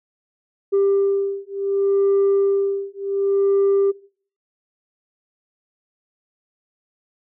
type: beating tone pair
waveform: sine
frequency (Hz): 395.3 / 395.98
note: G4 / G4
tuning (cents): +15 / +18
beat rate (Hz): 0.68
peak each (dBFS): -18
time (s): 0.72-3.92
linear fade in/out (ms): 20
effects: noise-tail reverb RT60 0.5 s tail -22 dB re dry + tanh soft clip ceiling -12 dBFS